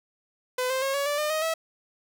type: tone with pitch steps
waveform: sawtooth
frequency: 505 / 523.4 / 542.5 / 562.3 / 582.8 / 604 / 626.1 / 648.9 Hz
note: B4 / C5 / C#5 / C#5 / D5 / D5 / D#5 / E5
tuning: +39 / 0 / -37 / +25 / -13 / +48 / +11 / -27 cents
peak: -21 dBFS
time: 0.58-1.54 s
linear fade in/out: 5 ms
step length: 120 ms
effects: none